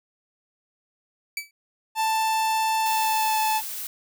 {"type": "tone with exponential decay", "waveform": "sawtooth", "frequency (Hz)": 2301, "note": "D7", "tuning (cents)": -36, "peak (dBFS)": -21, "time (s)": [1.37, 1.51], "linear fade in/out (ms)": 2, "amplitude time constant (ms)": 30}
{"type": "tone with pitch glide", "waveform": "45% pulse", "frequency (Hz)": [883, 871.3], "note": ["A5", "A5"], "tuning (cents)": [6, -17], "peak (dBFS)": -21, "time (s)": [1.95, 3.62], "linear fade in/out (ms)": 50, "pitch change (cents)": -23, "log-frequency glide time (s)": [2.91, 3.4]}
{"type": "noise", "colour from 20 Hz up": "blue", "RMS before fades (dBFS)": -33, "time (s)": [2.86, 3.87], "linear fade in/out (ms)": 2}
{"effects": []}